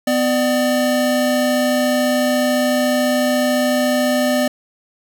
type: tone pair together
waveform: square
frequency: 251 / 597 Hz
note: B3 / D5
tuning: +28 / +28 cents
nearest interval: octave + minor third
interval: 1500 cents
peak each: -18 dBFS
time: 0.07-4.48 s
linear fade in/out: 5 ms
effects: none